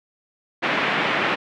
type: band-pass noise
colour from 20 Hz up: white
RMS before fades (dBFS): -22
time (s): 0.62-1.36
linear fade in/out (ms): 20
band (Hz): 150 to 2600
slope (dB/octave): 24
effects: none